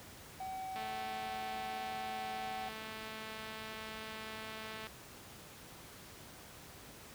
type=tone; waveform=triangle; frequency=759 Hz; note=F#5; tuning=44 cents sharp; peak=-38 dBFS; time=0.4-2.69 s; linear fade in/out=5 ms
type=click train; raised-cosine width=0.3 ms; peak=-30 dBFS; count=901; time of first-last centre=0.76-4.87 s; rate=219 Hz
effects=pink hiss -53 dBFS RMS until 7.14 s + high-pass 60 Hz 12 dB/octave